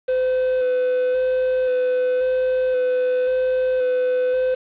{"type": "tone with vibrato", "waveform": "triangle", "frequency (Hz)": 508, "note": "B4", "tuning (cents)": 49, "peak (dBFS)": -15, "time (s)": [0.08, 4.55], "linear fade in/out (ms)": 10, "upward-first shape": "square", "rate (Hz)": 0.94, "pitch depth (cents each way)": 13, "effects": ["resampled to 8000 Hz", "7-bit"]}